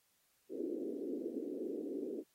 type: band-pass noise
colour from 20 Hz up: pink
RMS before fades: -41 dBFS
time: 0.49-2.24 s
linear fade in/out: 50 ms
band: 260 to 460 Hz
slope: 48 dB/octave
effects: white hiss -75 dBFS RMS until 2.34 s + AAC 48 kbps